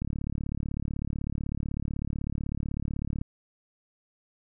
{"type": "click train", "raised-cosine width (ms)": 5, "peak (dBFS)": -19, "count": 116, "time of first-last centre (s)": [0.02, 3.214], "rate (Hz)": 36, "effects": []}